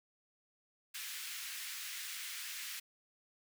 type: high-pass noise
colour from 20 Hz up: pink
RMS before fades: -44 dBFS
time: 0.94-2.8 s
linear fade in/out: 10 ms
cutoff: 1700 Hz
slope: 24 dB/octave
effects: none